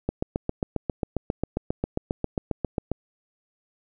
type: click train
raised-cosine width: 2 ms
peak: -11 dBFS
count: 22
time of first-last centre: 0.09-2.916 s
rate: 7.43 Hz
effects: none